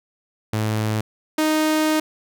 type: tone pair in turn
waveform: sawtooth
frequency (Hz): 108.4 / 310.5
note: A2 / D#4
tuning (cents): -25 / -3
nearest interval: octave + tritone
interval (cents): 1822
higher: second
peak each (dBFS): -16 / -13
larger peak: second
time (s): 0.53-1.01 / 1.38-2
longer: second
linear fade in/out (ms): 5
effects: none